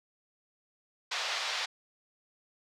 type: band-pass noise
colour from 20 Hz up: white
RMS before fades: -34 dBFS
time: 1.11-1.66 s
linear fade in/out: 10 ms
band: 610 to 4900 Hz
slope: 24 dB/octave
effects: none